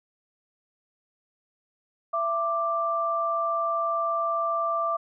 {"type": "tone pair together", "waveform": "sine", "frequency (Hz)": [668.8, 1178], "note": ["E5", "D6"], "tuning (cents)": [25, 5], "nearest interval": "minor seventh", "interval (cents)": 980, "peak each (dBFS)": [-28, -25], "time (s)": [2.13, 4.97], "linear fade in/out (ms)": 10, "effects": []}